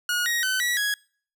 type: tone with pitch steps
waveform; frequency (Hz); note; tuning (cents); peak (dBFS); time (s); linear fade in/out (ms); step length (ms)
sawtooth; 1445 / 1886 / 1520 / 1936 / 1665; F#6 / A#6 / F#6 / B6 / G#6; -41 / +20 / +46 / -35 / +4; -19; 0.09-0.94; 2; 170
effects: noise-tail reverb RT60 0.5 s tail -26 dB re dry